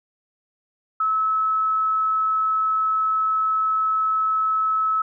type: tone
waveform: sine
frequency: 1297 Hz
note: E6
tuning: 28 cents flat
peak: -18 dBFS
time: 1-5.02 s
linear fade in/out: 5 ms
effects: none